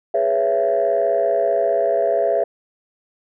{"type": "chord", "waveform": "sine", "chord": "C# minor seventh", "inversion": "second", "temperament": "equal with one note detuned", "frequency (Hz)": [415.3, 493.9, 554.4, 669.6], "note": ["G#4", "B4", "C#5", "E5"], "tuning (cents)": [0, 0, 0, 27], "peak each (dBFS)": [-22, -23, -21, -17], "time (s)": [0.14, 2.44], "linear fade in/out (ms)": 5, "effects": ["tanh soft clip ceiling -9 dBFS"]}